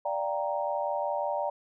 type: chord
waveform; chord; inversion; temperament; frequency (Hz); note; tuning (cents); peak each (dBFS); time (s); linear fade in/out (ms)
sine; G minor seventh; second; equal; 587.3 / 698.5 / 784 / 932.3; D5 / F5 / G5 / Bb5; 0 / 0 / 0 / 0; -31 / -36 / -34 / -33; 0.05-1.5; 5
effects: none